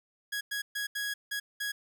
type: tone bursts at uneven times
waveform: sawtooth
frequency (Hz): 1661.2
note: G#6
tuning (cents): 0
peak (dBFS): -28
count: 6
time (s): 0.32-0.41 / 0.51-0.62 / 0.75-0.87 / 0.95-1.14 / 1.31-1.4 / 1.6-1.72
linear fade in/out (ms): 10
effects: none